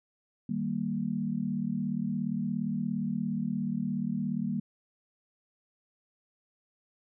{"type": "chord", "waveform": "sine", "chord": "Eb major", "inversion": "none", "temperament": "equal", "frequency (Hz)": [155.56, 196, 233.1], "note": ["Eb3", "G3", "Bb3"], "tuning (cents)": [0, 0, 0], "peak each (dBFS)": [-36, -32, -32], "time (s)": [0.49, 4.6], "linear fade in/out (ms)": 5, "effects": []}